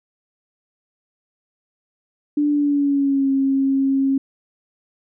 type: tone with pitch glide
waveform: sine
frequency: 293.7 to 270.9 Hz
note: D4 to C#4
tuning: 0 to -40 cents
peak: -15 dBFS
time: 2.37-4.18 s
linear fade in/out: 5 ms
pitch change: -140 cents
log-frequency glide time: 2.49-3.3 s
effects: none